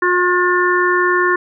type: harmonic tone with a mistuned harmonic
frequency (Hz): 358.7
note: F4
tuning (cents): +46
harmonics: 1 / 3 / 4 / 5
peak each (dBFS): -16 / -17 / -20 / -17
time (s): 0.02-1.36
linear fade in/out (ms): 5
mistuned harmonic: 5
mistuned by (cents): -18
effects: none